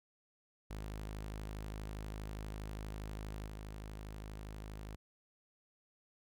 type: tone with level steps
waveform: sawtooth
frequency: 52.4 Hz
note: G#1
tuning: 16 cents sharp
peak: -38 / -41 dBFS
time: 0.7-4.96 s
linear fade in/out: 10 ms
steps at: 3.47 s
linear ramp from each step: 2 ms
effects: none